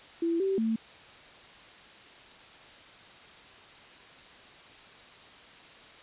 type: tone with pitch steps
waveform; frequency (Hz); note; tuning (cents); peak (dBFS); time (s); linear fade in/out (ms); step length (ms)
sine; 334.9 / 386.7 / 223.6; E4 / G4 / A3; +27 / -24 / +28; -25; 0.22-0.76; 5; 180
effects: white hiss -51 dBFS RMS until 6.02 s + resampled to 8000 Hz